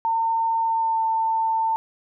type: tone with pitch glide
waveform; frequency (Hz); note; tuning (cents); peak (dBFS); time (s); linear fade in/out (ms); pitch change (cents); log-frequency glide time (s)
sine; 907 to 895.5; A#5 to A5; -48 to +30; -19; 0.05-1.76; 0; -22; 0.63-1.01
effects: none